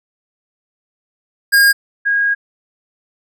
square / sine tone pair in turn, 1623 / 1637.1 Hz, G#6 / G#6, -40 / -25 cents, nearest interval unison, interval 15 cents, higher second, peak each -8 / -12 dBFS, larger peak first, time 1.52-1.73 / 2.05-2.35 s, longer second, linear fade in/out 20 ms, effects none

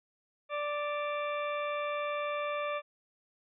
harmonic tone with a mistuned harmonic, 587.3 Hz, D5, in tune, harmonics 1 / 2 / 3 / 4 / 5 / 6, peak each -34 / -36 / -45 / -41 / -49 / -49 dBFS, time 0.49-2.82 s, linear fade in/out 50 ms, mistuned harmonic 5, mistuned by -120 cents, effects none

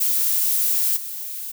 violet noise with level steps, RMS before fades -20 / -31 dBFS, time 0-1.52 s, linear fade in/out 10 ms, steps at 0.96 s, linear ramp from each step 10 ms, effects none

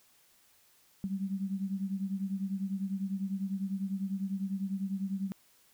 sine beating tone pair, 191.9 / 201.9 Hz, G3 / G#3, -37 / -49 cents, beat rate 10 Hz, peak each -33 / -37 dBFS, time 1.04-5.32 s, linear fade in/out 0 ms, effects white hiss -65 dBFS RMS until 5.73 s

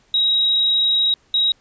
sine tone pair in turn, 3818 / 3818 Hz, A#7 / A#7, +41 / +41 cents, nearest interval unison, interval 0 cents, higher neither, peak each -14 dBFS, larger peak neither, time 0.14-1.14 / 1.34-1.52 s, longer first, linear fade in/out 2 ms, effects pink hiss -58 dBFS RMS until 1.6 s + resampled to 16000 Hz

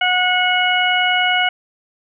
harmonic tone, 730 Hz, F#5, 24 cents flat, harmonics 1 / 2 / 3 / 4, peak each -19 / -19 / -19 / -19 dBFS, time 0.01-1.49 s, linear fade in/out 5 ms, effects none

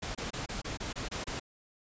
pink noise bursts, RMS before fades -37 dBFS, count 9, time 0.02-1.398 s, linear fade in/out 10 ms, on 130 ms, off 26 ms, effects resampled to 16000 Hz

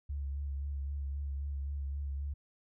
sine tone with vibrato, 70.2 Hz, C#2, 22 cents sharp, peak -34 dBFS, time 0.09-2.34 s, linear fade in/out 10 ms, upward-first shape sine, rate 3.8 Hz, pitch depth 32 cents each way, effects none

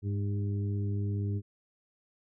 harmonic tone with a mistuned harmonic, 101.7 Hz, G#2, 36 cents flat, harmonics 1 / 2 / 3 / 4, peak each -29 / -39 / -42 / -44 dBFS, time 0.02-1.42 s, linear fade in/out 50 ms, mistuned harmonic 4, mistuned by -18 cents, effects none

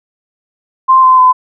sine tone with pitch steps, 1046.5 / 1031.5 / 1016.7 Hz, C6 / C6 / B5, 0 / -25 / +50 cents, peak -3 dBFS, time 0.88-1.33 s, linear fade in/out 20 ms, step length 150 ms, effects none

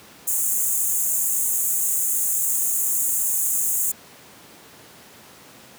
pink high-pass noise, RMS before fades -22 dBFS, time 0.27-3.92 s, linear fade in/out 10 ms, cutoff 6600 Hz, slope 96 dB/octave, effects pink hiss -46 dBFS RMS until 5.78 s + high-pass 150 Hz 12 dB/octave

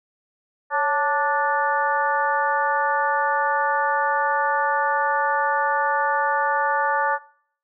harmonic tone with a mistuned harmonic, 292.9 Hz, D4, 5 cents flat, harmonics 2 / 3 / 4 / 5 / 6, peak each -27 / -22 / -25 / -27 / -27 dBFS, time 0.7-7.19 s, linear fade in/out 50 ms, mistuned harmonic 2, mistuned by -87 cents, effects noise-tail reverb RT60 0.6 s tail -21 dB re dry

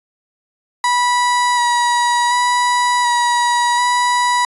35% pulse tone with vibrato, 971 Hz, B5, 30 cents flat, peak -11 dBFS, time 0.84-4.45 s, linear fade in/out 2 ms, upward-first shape square, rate 0.68 Hz, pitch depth 14 cents each way, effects resampled to 24000 Hz

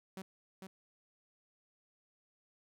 sawtooth tone with echo, 190 Hz, F#3, 46 cents sharp, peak -39 dBFS, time 0.17-0.22 s, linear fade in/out 2 ms, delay 450 ms, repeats 1, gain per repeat -4 dB, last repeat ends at 0.67 s, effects none

